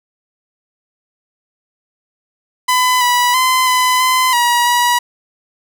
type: tone with pitch steps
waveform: sawtooth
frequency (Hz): 1006 / 979 / 1026 / 1009 / 1023 / 959 / 967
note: B5 / B5 / C6 / B5 / C6 / A#5 / B5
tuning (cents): +32 / -15 / -34 / +37 / -39 / +49 / -37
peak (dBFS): -7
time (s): 2.68-4.99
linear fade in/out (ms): 10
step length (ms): 330
effects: none